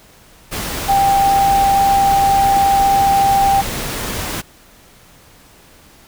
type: tone in noise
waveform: sine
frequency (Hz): 790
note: G5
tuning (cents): +13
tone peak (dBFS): -10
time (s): 0.88-3.62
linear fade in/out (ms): 20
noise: pink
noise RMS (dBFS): -23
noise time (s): 0.51-4.42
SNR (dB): +10
effects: pink hiss -46 dBFS RMS until 6.07 s